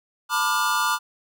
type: chord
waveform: square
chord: B half-diminished seventh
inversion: third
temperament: just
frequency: 889 / 987.8 / 1185.3 / 1422.4 Hz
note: A5 / B5 / D6 / F6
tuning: +18 / 0 / +16 / +31 cents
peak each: -30 / -27 / -25 / -26 dBFS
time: 0.29-0.99 s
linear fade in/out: 50 ms
effects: none